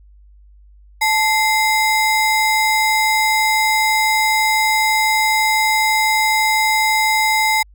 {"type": "ring-modulated tone", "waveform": "square", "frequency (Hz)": 1480, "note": "F#6", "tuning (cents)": 0, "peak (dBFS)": -11, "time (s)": [1.01, 7.63], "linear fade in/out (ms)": 10, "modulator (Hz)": 606, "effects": ["added 50 Hz sine -43 dBFS peak until 7.74 s"]}